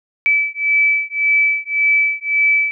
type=beating tone pair; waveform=sine; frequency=2305 / 2306.8 Hz; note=D7 / D7; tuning=-33 / -32 cents; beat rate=1.8 Hz; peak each=-16 dBFS; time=0.26-2.71 s; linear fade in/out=0 ms; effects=none